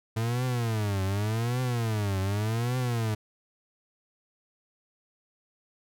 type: tone with vibrato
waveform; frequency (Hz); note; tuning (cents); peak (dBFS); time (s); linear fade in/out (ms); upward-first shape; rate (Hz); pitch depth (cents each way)
40% pulse; 110.2; A2; +3; -25; 0.16-3.15; 10; triangle; 0.86; 270
effects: none